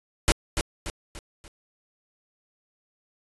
pink noise with echo, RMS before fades -18 dBFS, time 0.28-0.32 s, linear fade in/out 0 ms, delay 290 ms, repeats 4, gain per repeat -7 dB, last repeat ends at 1.48 s, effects resampled to 24000 Hz

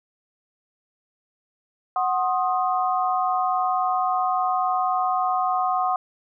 sine chord, C diminished, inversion second, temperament equal with one note detuned, 740 / 1063.6 / 1244.5 Hz, Gb5 / C6 / Eb6, 0 / +28 / 0 cents, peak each -22 / -26 / -26 dBFS, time 1.96-5.96 s, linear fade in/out 2 ms, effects none

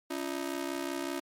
sawtooth ring-modulated tone, 312.5 Hz, D#4, 8 cents sharp, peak -26 dBFS, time 0.1-1.2 s, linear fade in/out 10 ms, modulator 32.7 Hz, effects MP3 64 kbps

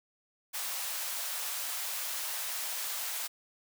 white high-pass noise, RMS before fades -36 dBFS, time 0.53-3.28 s, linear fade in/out 20 ms, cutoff 600 Hz, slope 24 dB/octave, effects none

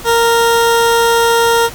20% pulse tone, 464.3 Hz, A#4, 7 cents flat, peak -4 dBFS, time 0.04-1.7 s, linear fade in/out 50 ms, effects pink hiss -31 dBFS RMS until 1.74 s

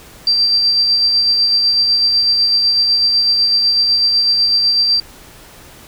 sine tone with tremolo, 4699 Hz, D8, in tune, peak -9 dBFS, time 0.27-5 s, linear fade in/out 2 ms, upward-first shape sine, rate 8 Hz, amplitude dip 30%, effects pink hiss -40 dBFS RMS until 5.87 s

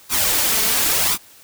white noise with flanger, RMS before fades -18 dBFS, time 0.09-1.18 s, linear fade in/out 50 ms, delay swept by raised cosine 0.82 to 4.62 ms, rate 0.94 Hz, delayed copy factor +0.55, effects white hiss -47 dBFS RMS until 1.43 s

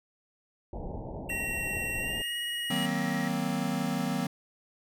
pink low-pass noise, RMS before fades -38 dBFS, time 0.73-2.22 s, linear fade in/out 2 ms, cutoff 910 Hz, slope 96 dB/octave
square tone with pitch glide, 2731 to 2893 Hz, F7 to F#7, -39 to -40 cents, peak -33 dBFS, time 1.29-2.86 s, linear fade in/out 5 ms, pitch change +99 cents, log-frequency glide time 1.98-2.35 s
triangle tone with vibrato, 1898 Hz, A#6, 31 cents sharp, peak -35 dBFS, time 1.3-3.28 s, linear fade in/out 0 ms, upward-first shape triangle, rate 18 Hz, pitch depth 29 cents each way
square chord, C half-diminished seventh, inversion first, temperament just, 156.98 / 188.37 / 235.5 / 261.6 Hz, Eb3 / Gb3 / Bb3 / C4, +16 / +31 / +18 / 0 cents, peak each -36 / -34 / -34 / -35 dBFS, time 2.7-4.27 s, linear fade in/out 5 ms
effects none

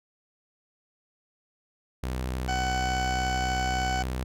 sawtooth tone with vibrato, 63.5 Hz, B1, 49 cents sharp, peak -25 dBFS, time 2.03-4.24 s, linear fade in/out 5 ms, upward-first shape sine, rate 13 Hz, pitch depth 21 cents each way
harmonic tone, 750 Hz, F#5, 23 cents sharp, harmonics 1 / 2 / 3 / 4 / 6 / 7 / 8 / 9 / 10, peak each -28 / -34 / -38 / -40 / -44 / -45 / -46 / -47 / -48 dBFS, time 2.48-4.03 s, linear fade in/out 10 ms
effects none

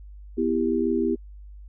sine chord, E minor, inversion second, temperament just, 247.2 / 329.6 / 395.6 Hz, B3 / E4 / G4, +2 / 0 / +16 cents, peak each -25 dBFS, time 0.37-1.16 s, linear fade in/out 20 ms, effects added 50 Hz sine -40 dBFS peak until 1.68 s

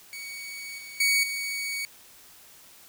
sawtooth tone with level steps, 2243 Hz, C#7, 20 cents sharp, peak -33 / -37 / -17 / -26 dBFS, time 0.13-1.85 s, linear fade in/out 0 ms, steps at 0.78 / 1 / 1.23 s, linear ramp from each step 5 ms, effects white hiss -52 dBFS RMS until 2.88 s

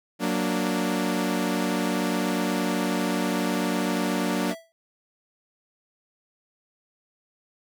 sawtooth chord, Gb augmented, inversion none, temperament equal, 185 / 233.1 / 293.7 Hz, Gb3 / Bb3 / D4, 0 / 0 / 0 cents, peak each -24 dBFS, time 0.19-4.55 s, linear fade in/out 50 ms
square tone with exponential decay, 659.3 Hz, E5, in tune, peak -30 dBFS, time 4.51-4.72 s, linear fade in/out 0 ms, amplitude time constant 44 ms
effects none

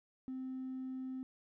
sine tone with hard clipping, 260 Hz, C4, 11 cents flat, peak -40 dBFS, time 0.28-1.23 s, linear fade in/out 0 ms, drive 1 dB, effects none

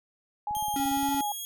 sine tone with vibrato, 830.6 Hz, G#5, in tune, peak -28 dBFS, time 0.47-1.32 s, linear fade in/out 2 ms, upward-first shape triangle, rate 1.9 Hz, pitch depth 45 cents each way
click train, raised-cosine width 5 ms, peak -34 dBFS, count 12, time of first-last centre 0.51-1.146 s, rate 17.3 Hz
5% pulse tone with pitch glide, 3201 to 3301 Hz, G7 to G#7, +36 to -11 cents, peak -27 dBFS, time 0.55-1.45 s, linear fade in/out 0 ms, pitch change +53 cents, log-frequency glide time 0.73-0.8 s
square tone, 277.2 Hz, C#4, in tune, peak -29 dBFS, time 0.76-1.21 s, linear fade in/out 2 ms
effects none

